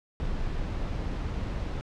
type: noise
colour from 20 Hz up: brown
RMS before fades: -31 dBFS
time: 0.2-1.81 s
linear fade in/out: 0 ms
effects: low-pass 5000 Hz 12 dB/octave